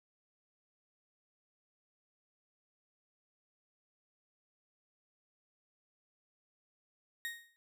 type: tone with exponential decay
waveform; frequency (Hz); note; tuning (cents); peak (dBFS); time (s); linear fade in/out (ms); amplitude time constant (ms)
35% pulse; 1864.7; A#6; 0; -33; 7.25-7.56; 0; 67
effects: none